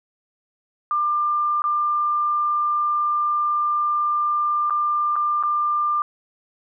sine tone with dropouts, 1194 Hz, D6, 28 cents sharp, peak -18 dBFS, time 0.91-6.02 s, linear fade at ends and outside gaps 1 ms, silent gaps 1.62-1.64 / 4.698-4.706 / 5.157-5.163 / 5.427-5.435 s, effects none

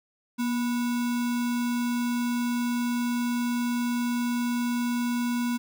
sine tone with sample-and-hold, 240 Hz, B3, 49 cents flat, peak -24 dBFS, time 0.38-5.58 s, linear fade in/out 20 ms, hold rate 1225 Hz, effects none

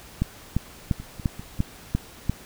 two click trains, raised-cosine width 5 ms, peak -9 / -23 dBFS, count 7 / 4, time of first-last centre 0.22-2.296 / 1-1.593 s, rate 2.89 / 5.06 Hz, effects pink hiss -46 dBFS RMS until 2.45 s

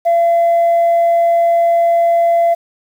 sine tone, 680 Hz, F5, 46 cents flat, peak -7 dBFS, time 0.05-2.55 s, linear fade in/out 20 ms, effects tanh soft clip ceiling -7 dBFS + 7-bit

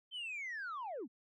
sine linear sweep, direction down, 3136 to 192.2 Hz, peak -38 dBFS, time 0.11-1.08 s, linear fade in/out 50 ms, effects tanh soft clip ceiling -38 dBFS

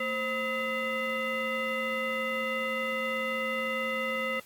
sine tone with frequency modulation, 1278 Hz, D#6, 46 cents sharp, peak -28 dBFS, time 0-4.4 s, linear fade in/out 5 ms, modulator 752 Hz, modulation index 1.7, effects white hiss -55 dBFS RMS until 4.45 s + AAC 64 kbps

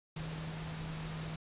sine tone in noise, 158.9 Hz, D#3, 37 cents sharp, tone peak -40 dBFS, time 0.16-1.36 s, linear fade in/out 5 ms, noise pink, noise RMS -45 dBFS, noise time 0.16-1.36 s, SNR +2 dB, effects resampled to 8000 Hz

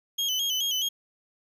35% pulse tone with vibrato, 3136 Hz, G7, in tune, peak -23 dBFS, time 0.18-0.89 s, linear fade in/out 10 ms, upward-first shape square, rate 4.7 Hz, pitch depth 66 cents each way, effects resampled to 32000 Hz + 10-bit

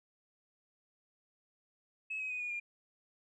sine tone with pitch steps, 2580 / 2536 / 2492 / 2449 / 2407 Hz, E7 / D#7 / D#7 / D#7 / D7, -38 / +32 / +2 / -28 / +42 cents, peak -35 dBFS, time 2.1-2.6 s, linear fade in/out 10 ms, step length 100 ms, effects tanh soft clip ceiling -31 dBFS

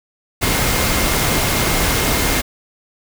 sine tone in noise, 2124 Hz, C7, 25 cents sharp, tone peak -28 dBFS, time 0.41-2.42 s, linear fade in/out 20 ms, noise pink, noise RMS -17 dBFS, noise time 0.41-2.42 s, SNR -14 dB, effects none

